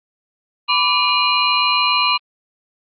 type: tone cluster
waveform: sine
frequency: 996 / 1163 / 2431 / 2869 / 4113 Hz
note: B5 / D6 / D#7 / F7 / C8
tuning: +14 / -17 / -41 / +46 / -30 cents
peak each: -20 dBFS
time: 0.68-2.18 s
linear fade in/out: 20 ms
effects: Opus 24 kbps